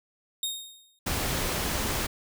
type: tone with exponential decay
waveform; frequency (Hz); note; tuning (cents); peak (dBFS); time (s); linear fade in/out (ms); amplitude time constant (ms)
sawtooth; 3710; A#7; -9; -23; 0.43-0.99; 2; 120
type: noise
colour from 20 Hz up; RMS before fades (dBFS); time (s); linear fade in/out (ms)
pink; -29; 1.06-2.07; 10
effects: none